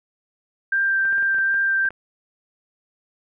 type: tone with vibrato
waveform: sine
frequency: 1579 Hz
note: G6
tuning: 12 cents sharp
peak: -17 dBFS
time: 0.72-1.89 s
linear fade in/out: 5 ms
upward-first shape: sine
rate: 2.6 Hz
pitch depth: 10 cents each way
type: clicks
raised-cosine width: 0.5 ms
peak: -25 dBFS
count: 9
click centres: 1.053 / 1.127 / 1.182 / 1.226 / 1.345 / 1.385 / 1.543 / 1.854 / 1.906 s
effects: none